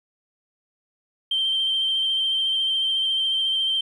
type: tone with vibrato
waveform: sine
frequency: 3136 Hz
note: G7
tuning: in tune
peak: -19 dBFS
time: 1.31-3.81 s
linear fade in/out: 5 ms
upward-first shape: sine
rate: 14 Hz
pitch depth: 19 cents each way
effects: tanh soft clip ceiling -15 dBFS + 10-bit